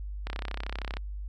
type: click train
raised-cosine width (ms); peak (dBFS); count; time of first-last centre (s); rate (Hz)
0.3; -19; 24; 0.27-0.969; 32.9
effects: added 50 Hz sine -34 dBFS peak until 1.28 s